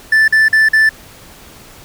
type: tone bursts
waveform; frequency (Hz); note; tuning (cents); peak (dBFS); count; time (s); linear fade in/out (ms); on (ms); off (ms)
triangle; 1760; A6; 0; -5; 4; 0.12-0.892; 5; 160; 44
effects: pink hiss -39 dBFS RMS until 1.84 s